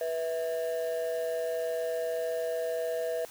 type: ring-modulated tone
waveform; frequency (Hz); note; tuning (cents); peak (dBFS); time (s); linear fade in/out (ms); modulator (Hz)
triangle; 572; D5; -46; -24; 0.01-3.25; 0; 80.9
effects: white hiss -50 dBFS RMS until 3.3 s